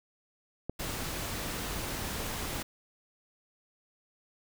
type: click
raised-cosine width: 2 ms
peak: -20 dBFS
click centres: 0.696 s
type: noise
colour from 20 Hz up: pink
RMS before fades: -36 dBFS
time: 0.79-2.63 s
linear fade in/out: 10 ms
effects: none